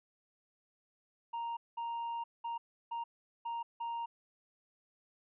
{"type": "tone bursts at uneven times", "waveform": "triangle", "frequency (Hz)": 932, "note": "A#5", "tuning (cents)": -1, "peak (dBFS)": -34, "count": 6, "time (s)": [[1.33, 1.57], [1.77, 2.24], [2.44, 2.58], [2.91, 3.04], [3.45, 3.63], [3.8, 4.06]], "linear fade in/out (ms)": 10, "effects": ["resampled to 8000 Hz"]}